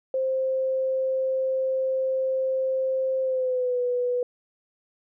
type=tone with pitch glide; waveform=sine; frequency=525 to 492.7 Hz; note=C5 to B4; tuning=+6 to -4 cents; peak=-22 dBFS; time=0.14-4.23 s; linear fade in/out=2 ms; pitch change=-110 cents; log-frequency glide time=3.22-3.8 s; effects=none